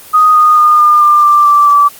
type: tone with pitch steps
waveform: sine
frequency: 1244.5 / 1231.6 / 1218.9 / 1206.3 / 1193.8 / 1181.5 / 1169.2 / 1157.1 Hz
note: D#6 / D#6 / D#6 / D6 / D6 / D6 / D6 / D6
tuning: 0 / -18 / -36 / +46 / +28 / +10 / -8 / -26 cents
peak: -3 dBFS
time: 0.13-1.89 s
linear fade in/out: 20 ms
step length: 220 ms
effects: white hiss -34 dBFS RMS until 1.99 s + Opus 24 kbps